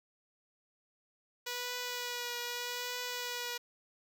5% pulse tone with vibrato, 487.6 Hz, B4, 22 cents flat, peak -25 dBFS, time 1.46-3.58 s, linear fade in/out 10 ms, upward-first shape triangle, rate 0.81 Hz, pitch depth 22 cents each way, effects none

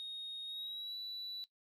sine tone with pitch glide, 3729 to 3951 Hz, A#7 to B7, 0 to 0 cents, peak -39 dBFS, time 0-1.44 s, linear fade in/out 0 ms, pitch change +100 cents, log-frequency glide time 0.46-0.97 s, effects noise-tail reverb RT60 0.1 s tail -17 dB re dry + tanh soft clip ceiling -39 dBFS

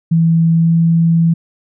sine tone with pitch glide, 164.81 to 166.05 Hz, E3 to E3, 0 to +13 cents, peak -8 dBFS, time 0.11-1.34 s, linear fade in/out 10 ms, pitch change +13 cents, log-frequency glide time 0.54-0.73 s, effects none

